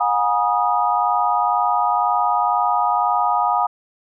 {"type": "tone cluster", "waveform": "sine", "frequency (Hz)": [719, 821, 961, 1240], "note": ["F#5", "G#5", "B5", "D#6"], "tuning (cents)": [-50, -20, -48, -6], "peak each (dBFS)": -21, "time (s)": [0, 3.67], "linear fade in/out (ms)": 10, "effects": []}